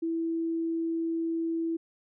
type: tone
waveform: sine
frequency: 329.6 Hz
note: E4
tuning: in tune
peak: -27 dBFS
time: 0.02-1.77 s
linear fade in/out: 10 ms
effects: none